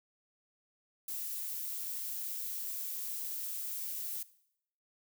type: noise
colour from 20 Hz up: violet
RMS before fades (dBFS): -39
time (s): 1.08-4.23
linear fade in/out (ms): 5
effects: noise-tail reverb RT60 0.7 s tail -18 dB re dry